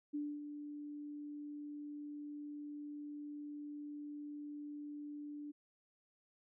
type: tone with ADSR envelope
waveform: sine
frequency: 293.7 Hz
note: D4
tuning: in tune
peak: -36 dBFS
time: 0.13-5.52 s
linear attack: 20 ms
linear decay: 250 ms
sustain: -8 dB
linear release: 16 ms
effects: none